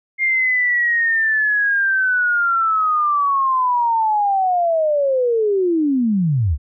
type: linear sweep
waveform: sine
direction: down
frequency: 2125 to 62.1 Hz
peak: -14 dBFS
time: 0.18-6.58 s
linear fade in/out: 50 ms
effects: none